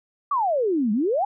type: exponential two-way sweep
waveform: sine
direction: down then up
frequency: 1195 to 200 to 852 Hz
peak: -19 dBFS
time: 0.31-1.25 s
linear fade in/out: 5 ms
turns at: 0.92 s
effects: none